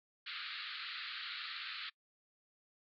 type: band-pass noise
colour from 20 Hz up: white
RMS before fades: -44 dBFS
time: 0.26-1.9 s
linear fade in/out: 10 ms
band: 1200 to 4500 Hz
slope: 96 dB/octave
effects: noise-tail reverb RT60 0.1 s tail -25 dB re dry + MP3 96 kbps